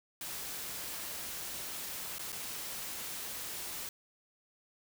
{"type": "noise with dropouts", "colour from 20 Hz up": "white", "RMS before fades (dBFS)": -41, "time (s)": [0.21, 3.89], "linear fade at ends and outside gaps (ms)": 2, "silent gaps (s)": [[2.184, 2.193], [2.321, 2.326]], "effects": []}